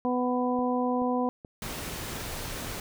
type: harmonic tone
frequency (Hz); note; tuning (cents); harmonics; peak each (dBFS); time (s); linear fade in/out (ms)
248.9; B3; +14; 1 / 2 / 3 / 4; -27 / -30 / -32 / -33; 0.05-1.29; 0
type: click train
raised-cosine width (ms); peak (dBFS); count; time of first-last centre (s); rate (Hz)
2; -30; 4; 0.59-1.878; 2.33
type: noise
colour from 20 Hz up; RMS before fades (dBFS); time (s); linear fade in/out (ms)
pink; -36; 1.62-2.8; 2
effects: none